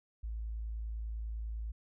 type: tone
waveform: sine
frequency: 55 Hz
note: A1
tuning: in tune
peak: -36 dBFS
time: 0.23-1.72 s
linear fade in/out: 10 ms
effects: none